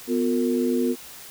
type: tone cluster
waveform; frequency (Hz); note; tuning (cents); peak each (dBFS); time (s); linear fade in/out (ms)
sine; 249.7 / 357.3 / 455.3; B3 / F4 / A#4; +19 / +40 / -41; -22 / -25 / -27; 0.07-0.96; 50
effects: white hiss -42 dBFS RMS until 1.3 s